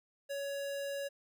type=tone; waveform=square; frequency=560 Hz; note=C#5; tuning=18 cents sharp; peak=-37 dBFS; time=0.29-1.09 s; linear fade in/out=20 ms; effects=none